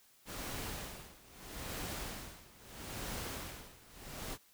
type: noise with tremolo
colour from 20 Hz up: pink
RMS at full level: -41 dBFS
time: 0.25-4.38 s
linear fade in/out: 50 ms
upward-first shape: sine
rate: 0.77 Hz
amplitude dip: 90%
effects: white hiss -66 dBFS RMS until 4.53 s